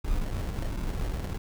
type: noise with sample-and-hold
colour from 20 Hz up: brown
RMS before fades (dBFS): -30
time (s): 0.04-1.38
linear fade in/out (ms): 10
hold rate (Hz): 1225
effects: none

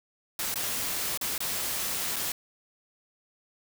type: noise with dropouts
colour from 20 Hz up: white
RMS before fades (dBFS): -31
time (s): 0.39-2.32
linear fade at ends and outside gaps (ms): 2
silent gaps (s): 0.542-0.557 / 1.175-1.212 / 1.38-1.404 / 2.16-2.164
effects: none

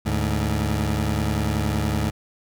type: tone pair together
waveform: 20% pulse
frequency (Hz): 73.8 / 105.44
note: D2 / G#2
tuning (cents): +9 / +27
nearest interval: tritone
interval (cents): 618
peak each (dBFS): -19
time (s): 0.05-2.11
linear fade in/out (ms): 20
effects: none

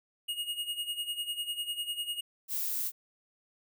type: tone with tremolo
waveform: square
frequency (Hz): 2869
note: F7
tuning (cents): +46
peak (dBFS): -31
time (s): 0.28-2.21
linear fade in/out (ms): 10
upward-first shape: sine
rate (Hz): 10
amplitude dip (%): 75
type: noise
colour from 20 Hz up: violet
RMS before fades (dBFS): -33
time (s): 2.48-2.92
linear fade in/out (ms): 50
effects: none

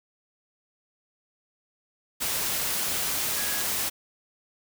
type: tone in noise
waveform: sine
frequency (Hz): 1661.2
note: G#6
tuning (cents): 0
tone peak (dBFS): -37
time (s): 3.36-3.64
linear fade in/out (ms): 20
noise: white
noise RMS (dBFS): -28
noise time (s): 2.2-3.9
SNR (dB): -12
effects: none

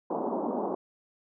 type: band-pass noise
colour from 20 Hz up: pink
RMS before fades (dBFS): -31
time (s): 0.1-0.75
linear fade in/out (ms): 5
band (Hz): 210 to 1000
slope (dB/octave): 48
effects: none

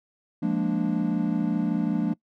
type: chord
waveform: triangle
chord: Bb dominant seventh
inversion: second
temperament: equal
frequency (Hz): 174.61 / 207.7 / 233.1 / 293.7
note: F3 / Ab3 / Bb3 / D4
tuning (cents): 0 / 0 / 0 / 0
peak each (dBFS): -26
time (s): 0.42-2.14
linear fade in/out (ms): 10
effects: noise-tail reverb RT60 0.1 s tail -22 dB re dry

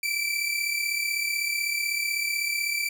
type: tone pair together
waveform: sawtooth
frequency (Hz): 2313 / 2349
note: D7 / D7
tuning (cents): -27 / 0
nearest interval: unison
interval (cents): 27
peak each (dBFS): -25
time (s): 0.03-2.89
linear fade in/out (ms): 5
effects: none

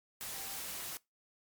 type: tone in noise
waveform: sine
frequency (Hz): 784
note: G5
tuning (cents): 0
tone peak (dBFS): -53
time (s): 0.34-0.57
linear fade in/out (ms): 0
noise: white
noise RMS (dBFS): -42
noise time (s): 0.21-0.97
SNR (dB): -14
effects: noise-tail reverb RT60 0.2 s tail -22 dB re dry + MP3 96 kbps

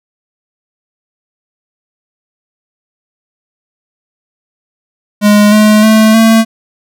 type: tone with pitch steps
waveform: square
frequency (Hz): 207.7 / 213 / 218.5 / 224.2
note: G#3 / G#3 / A3 / A3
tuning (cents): 0 / +44 / -12 / +33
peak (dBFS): -4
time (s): 5.21-6.45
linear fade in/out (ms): 50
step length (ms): 310
effects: none

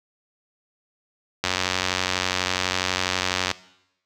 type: click train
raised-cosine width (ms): 0.2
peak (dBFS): -4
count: 192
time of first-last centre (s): 1.44-3.514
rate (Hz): 92.1
effects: noise-tail reverb RT60 0.8 s tail -18 dB re dry + high-pass 60 Hz 12 dB/octave

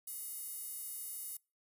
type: tone with high-pass filter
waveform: square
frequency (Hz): 416.4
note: G#4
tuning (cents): +5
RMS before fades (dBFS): -44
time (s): 0.07-1.37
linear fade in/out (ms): 5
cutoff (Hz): 11000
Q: 2.1
effects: noise-tail reverb RT60 0.3 s tail -26 dB re dry

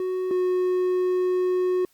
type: tone pair in turn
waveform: triangle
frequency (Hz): 370 / 365.3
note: F#4 / F#4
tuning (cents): 0 / -22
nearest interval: unison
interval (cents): 22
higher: first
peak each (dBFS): -22 / -18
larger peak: second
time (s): 0-0.31 / 0.31-1.85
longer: second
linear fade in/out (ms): 2
effects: white hiss -63 dBFS RMS until 1.93 s + Opus 48 kbps

